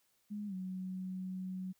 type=tone with pitch glide; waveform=sine; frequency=207.7 to 186.11 Hz; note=G#3 to F#3; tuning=0 to +10 cents; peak=-38 dBFS; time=0.3-1.73 s; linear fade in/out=20 ms; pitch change=-190 cents; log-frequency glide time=0.47-0.54 s; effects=white hiss -75 dBFS RMS until 1.79 s